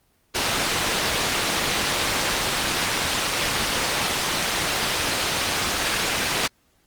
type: low-pass noise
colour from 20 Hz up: white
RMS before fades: -22 dBFS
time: 0.34-6.48 s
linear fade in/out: 20 ms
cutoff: 4600 Hz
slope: 12 dB/octave
effects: pink hiss -64 dBFS RMS until 6.86 s + Opus 24 kbps